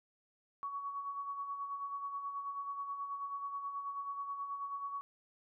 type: tone with tremolo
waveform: sine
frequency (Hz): 1122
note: C#6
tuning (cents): +21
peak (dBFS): -36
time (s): 0.63-5.01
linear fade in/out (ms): 0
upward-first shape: sine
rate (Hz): 9.3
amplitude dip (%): 50
effects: none